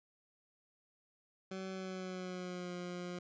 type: tone with pitch glide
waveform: 20% pulse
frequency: 189.5 to 177.83 Hz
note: F#3 to F3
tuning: +42 to +32 cents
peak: -36 dBFS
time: 1.51-3.19 s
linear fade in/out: 5 ms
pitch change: -110 cents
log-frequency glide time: 1.71-2.73 s
effects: resampled to 16000 Hz